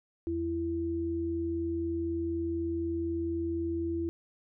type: tone pair together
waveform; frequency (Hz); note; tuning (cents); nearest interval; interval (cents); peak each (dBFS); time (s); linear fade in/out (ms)
sine; 83.62 / 334.5; E2 / E4; +25 / +25; 2 octaves; 2400; -37 / -30; 0.27-4.09; 0
effects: none